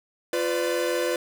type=chord; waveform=45% pulse; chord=B diminished; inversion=second; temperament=equal with one note detuned; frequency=349.2 / 502.5 / 587.3 Hz; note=F4 / B4 / D5; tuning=0 / +30 / 0 cents; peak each=-28 / -26 / -30 dBFS; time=0.33-1.16 s; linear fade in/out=2 ms; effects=none